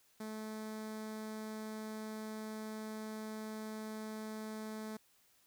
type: tone with notch filter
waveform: sawtooth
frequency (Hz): 217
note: A3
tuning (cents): -24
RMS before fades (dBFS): -44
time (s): 0.2-4.97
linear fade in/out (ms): 5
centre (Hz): 2800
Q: 2
effects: white hiss -70 dBFS RMS until 5.46 s